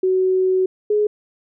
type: tone pair in turn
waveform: sine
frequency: 373.7 / 419.5 Hz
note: F#4 / G#4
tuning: +17 / +17 cents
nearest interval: major second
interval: 200 cents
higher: second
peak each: -14 dBFS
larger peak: neither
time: 0.03-0.66 / 0.9-1.07 s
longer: first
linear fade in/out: 5 ms
effects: none